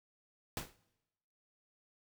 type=noise with exponential decay; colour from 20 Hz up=pink; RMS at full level=-36 dBFS; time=0.57-0.76 s; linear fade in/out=1 ms; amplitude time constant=41 ms; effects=noise-tail reverb RT60 1.0 s tail -22 dB re dry